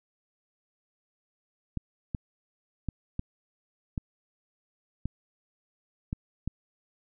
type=clicks; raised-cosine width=5 ms; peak=-18 dBFS; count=8; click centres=1.773 / 2.148 / 2.887 / 3.194 / 3.978 / 5.056 / 6.129 / 6.476 s; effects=none